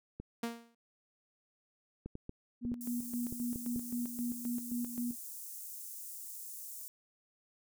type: clicks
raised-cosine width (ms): 3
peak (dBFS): -29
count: 9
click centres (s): 0.2 / 2.06 / 2.154 / 2.294 / 2.651 / 2.718 / 3.325 / 3.559 / 3.761
type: tone with exponential decay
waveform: sawtooth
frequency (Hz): 233.1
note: A#3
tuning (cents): 0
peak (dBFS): -28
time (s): 0.43-0.75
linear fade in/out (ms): 5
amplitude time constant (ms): 68
type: tone with tremolo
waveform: sine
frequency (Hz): 240.6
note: B3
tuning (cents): -45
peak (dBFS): -33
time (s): 2.61-5.16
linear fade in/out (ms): 50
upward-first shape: square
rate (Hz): 3.8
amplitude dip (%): 65
type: high-pass noise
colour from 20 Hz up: white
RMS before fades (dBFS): -46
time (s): 2.81-6.88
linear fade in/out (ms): 0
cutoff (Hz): 7000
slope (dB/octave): 24
effects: none